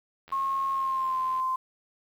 click train, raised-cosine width 0.3 ms, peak -33 dBFS, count 95, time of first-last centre 0.28-1.399 s, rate 84 Hz
sine tone with pitch glide, 1082 to 1039.1 Hz, C#6 to C6, -42 to -12 cents, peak -25 dBFS, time 0.32-1.56 s, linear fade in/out 5 ms, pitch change -70 cents, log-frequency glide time 0.73-1.17 s
effects 9-bit

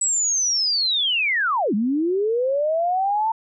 sine linear two-way sweep, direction down then up, 7900 to 196 to 904 Hz, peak -18 dBFS, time 0.01-3.32 s, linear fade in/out 5 ms, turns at 1.74 s, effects none

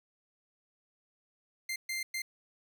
sawtooth tone bursts at uneven times, 2093 Hz, C7, in tune, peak -30 dBFS, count 3, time 1.69-1.76 / 1.89-2.03 / 2.14-2.22 s, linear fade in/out 5 ms, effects none

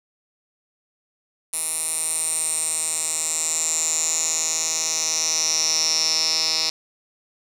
10% pulse tone with band-pass filter sweep, 159.6 Hz, D#3, 44 cents sharp, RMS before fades -23 dBFS, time 1.53-6.7 s, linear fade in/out 2 ms, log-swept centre 9800 to 5000 Hz, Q 8, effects none

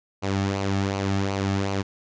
sawtooth tone with flanger, 98 Hz, G2, in tune, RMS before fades -25 dBFS, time 0.22-1.83 s, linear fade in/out 20 ms, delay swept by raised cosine 0.56 to 2.06 ms, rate 2.7 Hz, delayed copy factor -0.55, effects resampled to 16000 Hz

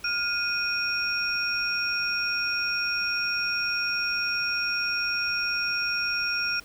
sine tone cluster, 1415 / 2480 / 5550 Hz, F6 / D#7 / F8, +22 / -6 / -12 cents, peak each -29 dBFS, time 0.04-6.6 s, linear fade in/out 5 ms, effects pink hiss -50 dBFS RMS until 6.64 s

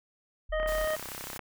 sine tone, 41.2 Hz, E1, in tune, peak -34 dBFS, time 0.49-0.86 s, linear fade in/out 10 ms
harmonic tone, 622.3 Hz, D#5, in tune, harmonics 1 / 2 / 3 / 5, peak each -28 / -38 / -36 / -46 dBFS, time 0.52-0.96 s, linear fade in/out 10 ms
click train, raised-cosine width 0.5 ms, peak -24 dBFS, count 27, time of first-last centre 0.6-1.393 s, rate 32.8 Hz
white band-stop noise, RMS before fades -42 dBFS, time 0.67-1.38 s, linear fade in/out 10 ms, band 170 to 840 Hz, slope 24 dB/octave
effects none

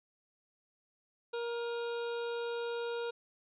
harmonic tone with a mistuned harmonic, 470.6 Hz, A#4, 16 cents sharp, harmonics 1 / 2 / 3 / 5 / 6 / 7 / 8 / 9, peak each -35 / -45 / -45 / -54 / -55 / -57 / -53 / -60 dBFS, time 1.33-3.11 s, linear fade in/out 10 ms, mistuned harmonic 5, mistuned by +72 cents, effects none

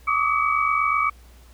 sine tone cluster, 1142 / 1190 / 1269 / 2275 Hz, D6 / D6 / D#6 / C#7, -49 / +22 / +34 / +44 cents, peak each -24 dBFS, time 0.07-1.1 s, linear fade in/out 10 ms, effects added 60 Hz sine -46 dBFS peak until 1.53 s + pink hiss -55 dBFS RMS until 1.53 s

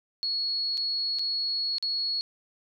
sine tone with dropouts, 4348 Hz, C#8, 34 cents flat, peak -26 dBFS, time 0.23-2.21 s, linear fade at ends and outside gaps 0 ms, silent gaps 0.772-0.777 / 1.187-1.193 / 1.783-1.826 s, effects none

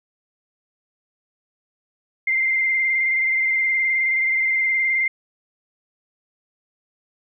sine tone with vibrato, 2093 Hz, C7, in tune, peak -17 dBFS, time 2.27-5.08 s, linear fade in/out 5 ms, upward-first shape square, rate 19 Hz, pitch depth 20 cents each way, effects none

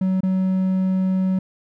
triangle tone with dropouts, 187.8 Hz, F#3, 26 cents sharp, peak -15 dBFS, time 0.01-1.39 s, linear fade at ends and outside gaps 5 ms, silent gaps 0.207-0.232 s, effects none

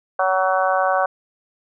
harmonic tone, 187.9 Hz, F#3, 27 cents sharp, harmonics 3 / 4 / 5 / 6 / 7 / 8, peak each -21 / -20 / -27 / -23 / -28 / -25 dBFS, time 0.19-1.06 s, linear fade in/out 5 ms, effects none

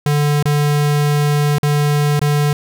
square tone with dropouts, 146.83 Hz, D3, in tune, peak -13 dBFS, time 0.06-2.53 s, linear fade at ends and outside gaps 2 ms, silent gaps 0.427-0.455 / 1.584-1.63 / 2.194-2.215 s, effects none

